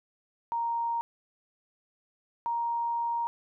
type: tone pair in turn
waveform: sine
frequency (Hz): 932.3 / 936.6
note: A#5 / A#5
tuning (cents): 0 / +8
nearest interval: unison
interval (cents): 8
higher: second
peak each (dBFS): -27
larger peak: neither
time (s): 0.52-1.01 / 2.46-3.27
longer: second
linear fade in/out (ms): 0
effects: none